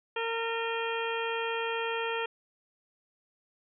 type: harmonic tone with a mistuned harmonic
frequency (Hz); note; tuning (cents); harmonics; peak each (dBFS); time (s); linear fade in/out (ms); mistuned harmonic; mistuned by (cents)
458.1; A#4; -30; 1 / 2 / 3 / 4 / 5 / 6 / 7; -33 / -36 / -38 / -39 / -40 / -41 / -41; 0.16-2.26; 5; 5; +100
effects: none